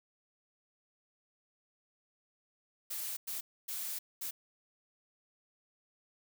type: noise bursts at uneven times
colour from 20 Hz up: blue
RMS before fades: -39 dBFS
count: 4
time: 2.9-3.17 / 3.27-3.41 / 3.68-3.99 / 4.21-4.31 s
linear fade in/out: 10 ms
effects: none